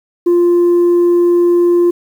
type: tone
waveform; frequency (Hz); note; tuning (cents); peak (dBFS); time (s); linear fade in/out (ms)
sine; 348.6; F4; -3; -5; 0.26-1.91; 10
effects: tanh soft clip ceiling -6 dBFS + 7-bit